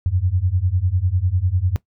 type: beating tone pair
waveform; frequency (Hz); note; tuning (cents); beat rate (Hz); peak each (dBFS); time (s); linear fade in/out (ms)
sine; 86 / 96; F2 / G2; -26 / -36; 10; -20 / -19; 0.06-1.76; 0
effects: noise-tail reverb RT60 0.1 s tail -18 dB re dry